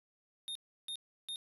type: tone bursts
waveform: square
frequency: 3674 Hz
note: A#7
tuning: 26 cents flat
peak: -39 dBFS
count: 3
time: 0.48-1.359 s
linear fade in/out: 0 ms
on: 73 ms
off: 330 ms
effects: resampled to 32000 Hz